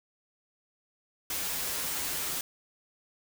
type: noise with comb filter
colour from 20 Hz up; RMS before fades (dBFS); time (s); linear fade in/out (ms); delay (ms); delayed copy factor
white; -33; 1.3-2.41; 2; 8.9; -0.7
effects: none